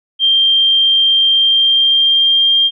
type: tone with pitch glide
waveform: sine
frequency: 3174 to 3198 Hz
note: G7 to G7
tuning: +21 to +34 cents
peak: -8 dBFS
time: 0.19-2.71 s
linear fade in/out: 50 ms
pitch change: +13 cents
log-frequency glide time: 1.34-2.57 s
effects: none